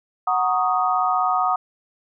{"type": "chord", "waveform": "sine", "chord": "D# minor seventh", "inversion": "first", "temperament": "equal", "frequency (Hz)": [740, 932.3, 1108.7, 1244.5], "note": ["F#5", "A#5", "C#6", "D#6"], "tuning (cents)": [0, 0, 0, 0], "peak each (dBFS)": [-21, -27, -27, -21], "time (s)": [0.27, 1.56], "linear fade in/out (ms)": 5, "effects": []}